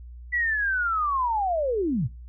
sine linear sweep, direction down, 1975.5 to 98 Hz, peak -22 dBFS, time 0.32-2.08 s, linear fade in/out 20 ms, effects noise-tail reverb RT60 0.3 s tail -20 dB re dry + added 60 Hz sine -39 dBFS peak until 2.28 s

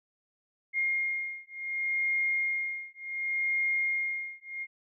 sine beating tone pair, 2131 / 2131.68 Hz, C7 / C7, +31 / +32 cents, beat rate 0.68 Hz, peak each -31 dBFS, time 0.73-4.67 s, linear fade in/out 50 ms, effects none

